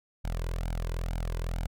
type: tone with flanger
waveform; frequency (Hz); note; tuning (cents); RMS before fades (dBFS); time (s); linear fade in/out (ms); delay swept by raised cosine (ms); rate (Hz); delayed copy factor
sawtooth; 42; E1; +33; -32; 0.24-1.67; 10; 1.3 to 2; 2.2; +0.75
effects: none